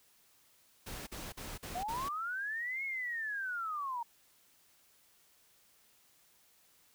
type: noise bursts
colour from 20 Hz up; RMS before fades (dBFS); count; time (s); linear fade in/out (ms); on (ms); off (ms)
pink; -44; 5; 0.86-2.09; 10; 210; 45
type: linear two-way sweep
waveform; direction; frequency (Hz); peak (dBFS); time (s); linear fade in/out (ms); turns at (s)
sine; up then down; 690 to 2194 to 914; -35; 1.75-4.03; 5; 2.84
effects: white hiss -67 dBFS RMS until 6.94 s